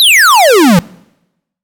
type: exponential sweep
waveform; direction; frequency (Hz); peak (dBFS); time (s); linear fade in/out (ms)
square; down; 4111 to 160.6; -4; 0-0.79; 0
effects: noise-tail reverb RT60 0.9 s tail -24 dB re dry